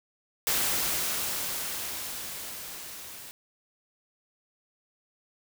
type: noise with level ramp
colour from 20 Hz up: white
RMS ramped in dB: -26 to -44 dBFS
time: 0.47-3.31 s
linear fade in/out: 0 ms
effects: none